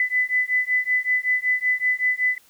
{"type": "beating tone pair", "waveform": "sine", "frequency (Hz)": [2000, 2005.3], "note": ["B6", "B6"], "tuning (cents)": [21, 26], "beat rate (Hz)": 5.3, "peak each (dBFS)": -22, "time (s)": [0, 2.38], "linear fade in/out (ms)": 2, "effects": ["white hiss -56 dBFS RMS until 2.49 s"]}